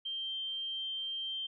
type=tone; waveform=sine; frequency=3149 Hz; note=G7; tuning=7 cents sharp; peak=-35 dBFS; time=0.05-1.47 s; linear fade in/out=10 ms; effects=none